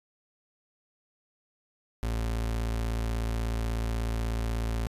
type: tone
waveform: 35% pulse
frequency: 56.4 Hz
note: A1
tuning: 44 cents sharp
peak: -26 dBFS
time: 2.03-4.87 s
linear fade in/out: 0 ms
effects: resampled to 32000 Hz